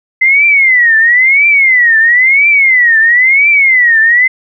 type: tone with vibrato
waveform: sine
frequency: 2041 Hz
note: C7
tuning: 44 cents flat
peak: -4 dBFS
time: 0.21-4.28 s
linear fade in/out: 10 ms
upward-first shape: triangle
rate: 0.99 Hz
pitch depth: 260 cents each way
effects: none